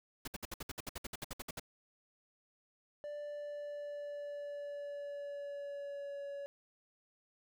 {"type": "noise bursts", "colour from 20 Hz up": "pink", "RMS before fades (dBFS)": -42, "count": 16, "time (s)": [0.25, 1.597], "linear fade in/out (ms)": 5, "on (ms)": 27, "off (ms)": 61}
{"type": "tone with pitch glide", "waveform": "triangle", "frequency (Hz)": [587.3, 564.7], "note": ["D5", "C#5"], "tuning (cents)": [0, 32], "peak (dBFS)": -39, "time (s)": [3.04, 6.46], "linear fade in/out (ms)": 0, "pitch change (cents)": -68, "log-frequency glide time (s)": [3.18, 6.24]}
{"effects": []}